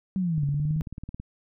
sine linear two-way sweep, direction down then up, 194.4 to 140 to 157.9 Hz, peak -23 dBFS, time 0.16-0.81 s, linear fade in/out 0 ms, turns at 0.45 s
click train, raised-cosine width 5 ms, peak -24 dBFS, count 16, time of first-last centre 0.38-1.2 s, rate 18.3 Hz
effects none

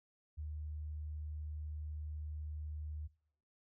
sine tone, 76 Hz, D#2, 40 cents flat, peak -40 dBFS, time 0.37-3.08 s, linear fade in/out 20 ms, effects noise-tail reverb RT60 0.6 s tail -22 dB re dry

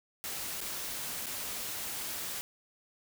white noise with dropouts, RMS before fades -38 dBFS, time 0.24-2.41 s, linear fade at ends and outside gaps 0 ms, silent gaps 0.605-0.613 / 1.26-1.267 s, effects none

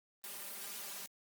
white noise with comb filter, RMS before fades -45 dBFS, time 0.24-1.06 s, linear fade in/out 0 ms, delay 5 ms, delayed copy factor +1, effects high-pass 200 Hz 12 dB/octave + Opus 24 kbps

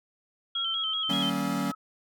sine tone with pitch glide, 1353 to 1286.7 Hz, E6 to E6, +45 to -42 cents, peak -37 dBFS, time 0.55-1.75 s, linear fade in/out 10 ms, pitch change -87 cents, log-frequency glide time 0.67-0.88 s
sine tone with vibrato, 3200 Hz, G7, 35 cents sharp, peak -27 dBFS, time 0.55-1.3 s, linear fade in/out 5 ms, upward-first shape square, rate 5.2 Hz, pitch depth 51 cents each way
square chord, Eb dominant seventh, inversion none, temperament equal with one note detuned, 155.56 / 191.96 / 233.1 / 277.2 Hz, Eb3 / G3 / Bb3 / Db4, 0 / -36 / 0 / 0 cents, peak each -38 / -32 / -34 / -32 dBFS, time 1.09-1.72 s, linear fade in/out 10 ms
effects none

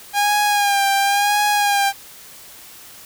sawtooth tone with vibrato, 810 Hz, G#5, 43 cents flat, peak -11 dBFS, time 0.13-1.93 s, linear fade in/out 50 ms, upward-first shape sine, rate 0.95 Hz, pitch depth 44 cents each way, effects white hiss -41 dBFS RMS until 3.05 s

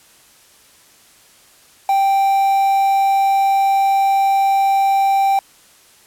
triangle tone with quantisation, 784 Hz, G5, in tune, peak -10 dBFS, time 1.89-5.39 s, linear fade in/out 2 ms, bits 5, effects white hiss -49 dBFS RMS until 6.06 s + low-pass 12000 Hz 12 dB/octave

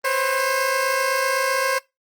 15% pulse tone pair together, 508.2 / 536 Hz, B4 / C5, +49 / +42 cents, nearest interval minor second, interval 93 cents, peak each -19 / -14 dBFS, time 0.04-1.79 s, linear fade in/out 10 ms, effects noise-tail reverb RT60 0.2 s tail -21 dB re dry + Opus 24 kbps

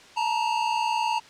square tone pair together, 880 / 939.9 Hz, A5 / A#5, 0 / +14 cents, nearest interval minor second, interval 114 cents, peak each -27 / -26 dBFS, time 0.16-1.2 s, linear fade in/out 20 ms, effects white hiss -49 dBFS RMS until 1.29 s + low-pass 5000 Hz 12 dB/octave

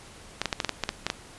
clicks, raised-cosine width 0.2 ms, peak -8 dBFS, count 10, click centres 0.416 / 0.457 / 0.528 / 0.602 / 0.647 / 0.693 / 0.837 / 0.891 / 1.066 / 1.101 s, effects pink hiss -48 dBFS RMS until 1.38 s + resampled to 24000 Hz

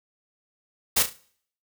white noise with echo, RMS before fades -20 dBFS, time 0.96-1.03 s, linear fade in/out 10 ms, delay 35 ms, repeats 4, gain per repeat -9 dB, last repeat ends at 1.17 s, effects noise-tail reverb RT60 0.6 s tail -22 dB re dry

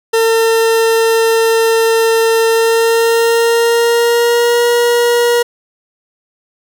40% pulse tone with pitch glide, 452.8 to 477 Hz, A4 to A#4, +50 to +40 cents, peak -8 dBFS, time 0.13-5.43 s, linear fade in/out 10 ms, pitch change +90 cents, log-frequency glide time 2.47-4.66 s, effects none

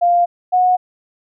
sine tone pair in turn, 698.5 / 730.4 Hz, F5 / F#5, 0 / -23 cents, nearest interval minor second, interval 77 cents, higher second, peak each -10 dBFS, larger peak neither, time 0.01-0.26 / 0.52-0.77 s, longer neither, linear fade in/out 20 ms, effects none

